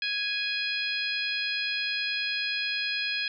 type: harmonic tone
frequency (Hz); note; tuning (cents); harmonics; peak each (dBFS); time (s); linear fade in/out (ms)
830.6; G#5; 0; 2 / 3 / 4 / 5 / 6; -34 / -31 / -34 / -35 / -37; 0.02-3.28; 2
effects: none